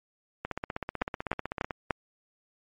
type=two click trains; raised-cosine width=0.5 ms; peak=-17 / -11 dBFS; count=21 / 4; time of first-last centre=0.45-1.708 / 1.02-1.908 s; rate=15.9 / 3.38 Hz; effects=MP3 48 kbps